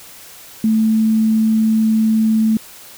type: tone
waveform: sine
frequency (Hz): 220.2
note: A3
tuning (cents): +2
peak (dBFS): -11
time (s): 0.64-2.57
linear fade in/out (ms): 2
effects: white hiss -39 dBFS RMS until 2.97 s